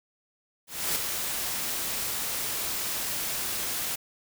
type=noise with ADSR envelope; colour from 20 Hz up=white; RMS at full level=-26 dBFS; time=0.67-3.96 s; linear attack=290 ms; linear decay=3 ms; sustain=-5 dB; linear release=10 ms; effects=none